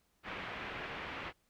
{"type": "low-pass noise", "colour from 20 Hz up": "white", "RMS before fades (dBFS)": -43, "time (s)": [0.23, 1.33], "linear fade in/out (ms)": 50, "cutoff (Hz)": 2600, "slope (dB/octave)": 24, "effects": ["pink hiss -75 dBFS RMS until 1.49 s"]}